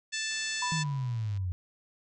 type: harmonic tone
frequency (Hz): 880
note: A5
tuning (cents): 0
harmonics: 2 / 3 / 4 / 5 / 6 / 7 / 8 / 9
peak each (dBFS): -36 / -38 / -39 / -40 / -41 / -41 / -42 / -43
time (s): 0.12-0.84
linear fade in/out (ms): 20
type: click train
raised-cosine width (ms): 0.2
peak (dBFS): -36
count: 118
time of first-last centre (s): 0.31-1.374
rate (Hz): 110
type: tone with exponential decay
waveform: sine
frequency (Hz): 987.8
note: B5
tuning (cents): 0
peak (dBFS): -29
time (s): 0.62-1.45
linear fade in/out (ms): 5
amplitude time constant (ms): 180
type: exponential sweep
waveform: sine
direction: down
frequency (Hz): 164.81 to 87.31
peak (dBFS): -29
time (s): 0.72-1.52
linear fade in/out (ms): 0
effects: none